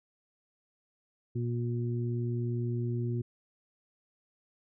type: harmonic tone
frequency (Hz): 119.4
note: A#2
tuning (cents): +42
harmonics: 1 / 2 / 3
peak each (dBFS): -30 / -38 / -38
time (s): 1.35-3.22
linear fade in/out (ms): 10
effects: none